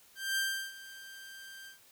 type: tone with ADSR envelope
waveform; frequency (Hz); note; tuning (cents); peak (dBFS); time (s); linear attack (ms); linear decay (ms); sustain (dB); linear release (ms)
sawtooth; 1577; G6; +10; -25; 0.15-1.79; 220; 350; -18; 120
effects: white hiss -61 dBFS RMS until 1.91 s